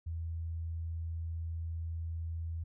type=tone; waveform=sine; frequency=82.41 Hz; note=E2; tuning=in tune; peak=-35 dBFS; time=0.06-2.64 s; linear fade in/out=10 ms; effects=none